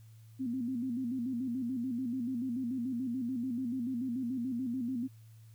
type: tone with vibrato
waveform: sine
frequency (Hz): 248.5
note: B3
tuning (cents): +11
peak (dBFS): -32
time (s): 0.39-5.08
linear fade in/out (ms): 20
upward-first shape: square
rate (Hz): 6.9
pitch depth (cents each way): 96
effects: added 111 Hz sine -52 dBFS peak until 5.54 s + white hiss -69 dBFS RMS until 5.54 s